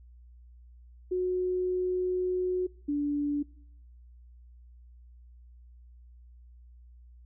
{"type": "tone pair in turn", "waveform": "sine", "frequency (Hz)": [365.6, 290.2], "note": ["F#4", "D4"], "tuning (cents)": [-21, -21], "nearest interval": "major third", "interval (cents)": 400, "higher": "first", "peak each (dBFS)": -26, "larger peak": "neither", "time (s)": [[1.11, 2.67], [2.88, 3.43]], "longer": "first", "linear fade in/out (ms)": 10, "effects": ["noise-tail reverb RT60 0.8 s tail -25 dB re dry", "added 60 Hz sine -50 dBFS peak until 7.25 s"]}